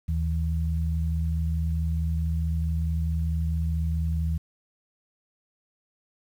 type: tone pair together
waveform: sine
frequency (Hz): 77.62 / 162.2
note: D#2 / E3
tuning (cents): -4 / -28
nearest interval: octave + minor second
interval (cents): 1276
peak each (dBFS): -24 / -30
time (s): 0.08-4.38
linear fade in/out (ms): 10
effects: 9-bit